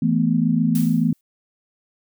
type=chord; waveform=sine; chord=E suspended fourth; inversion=none; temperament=equal; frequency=164.81 / 220 / 246.9 Hz; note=E3 / A3 / B3; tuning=0 / 0 / 0 cents; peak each=-20 dBFS; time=0.02-1.13 s; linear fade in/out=5 ms
type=noise with exponential decay; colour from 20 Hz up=blue; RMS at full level=-30 dBFS; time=0.75-1.21 s; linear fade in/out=2 ms; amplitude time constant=100 ms
effects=none